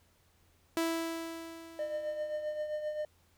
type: tone with exponential decay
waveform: sawtooth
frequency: 329.6 Hz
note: E4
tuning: in tune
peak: -24 dBFS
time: 0.77-2.66 s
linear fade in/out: 0 ms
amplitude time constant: 410 ms
type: tone with tremolo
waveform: triangle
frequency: 606 Hz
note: D#5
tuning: 46 cents flat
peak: -29 dBFS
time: 1.79-3.05 s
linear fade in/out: 2 ms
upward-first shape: triangle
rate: 7.6 Hz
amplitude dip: 60%
effects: added 85 Hz sine -69 dBFS peak until 3.37 s + pink hiss -69 dBFS RMS until 3.37 s